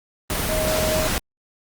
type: tone in noise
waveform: sine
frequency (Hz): 626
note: D#5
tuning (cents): +10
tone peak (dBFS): -22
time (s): 0.49-1.07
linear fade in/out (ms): 0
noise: pink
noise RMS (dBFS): -23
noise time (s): 0.3-1.18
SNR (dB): -2
effects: Opus 24 kbps